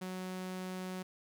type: tone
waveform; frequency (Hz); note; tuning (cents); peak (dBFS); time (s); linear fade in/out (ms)
sawtooth; 185; F#3; 0; -35; 0.01-1.03; 10
effects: none